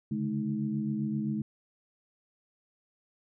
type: tone cluster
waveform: sine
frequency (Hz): 138.3 / 145.9 / 214 / 314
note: C#3 / D3 / A3 / D#4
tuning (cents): -4 / -11 / -48 / +16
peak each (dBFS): -38 / -37 / -30 / -38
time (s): 0.11-1.42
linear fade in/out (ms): 5
effects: none